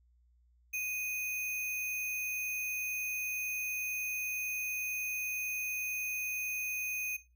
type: tone with sample-and-hold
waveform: sine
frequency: 2489 Hz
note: D#7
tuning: in tune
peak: -33 dBFS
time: 0.73-7.17 s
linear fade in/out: 10 ms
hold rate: 8820 Hz
effects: noise-tail reverb RT60 0.3 s tail -17 dB re dry + added 60 Hz sine -64 dBFS peak until 7.35 s